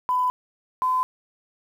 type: tone pair in turn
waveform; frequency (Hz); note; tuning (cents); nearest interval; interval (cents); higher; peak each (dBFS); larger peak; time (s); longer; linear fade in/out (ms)
sine; 1002 / 1018.3; B5 / C6; +25 / -47; unison; 28; second; -19; neither; 0.09-0.3 / 0.82-1.03; neither; 0
effects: 8-bit